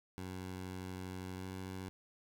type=tone with pitch glide; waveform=15% pulse; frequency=92.5 to 93.9 Hz; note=F#2 to F#2; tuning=0 to +26 cents; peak=-36 dBFS; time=0.18-1.89 s; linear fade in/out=0 ms; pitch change=+26 cents; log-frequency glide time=1.35-1.48 s; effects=none